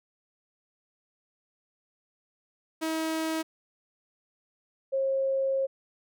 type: tone pair in turn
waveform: sawtooth / sine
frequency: 320 / 538.2 Hz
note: D#4 / C5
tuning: +49 / +49 cents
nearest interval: major sixth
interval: 900 cents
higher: second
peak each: -24 dBFS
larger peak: neither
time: 2.81-3.43 / 4.92-5.67 s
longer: second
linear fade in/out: 20 ms
effects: none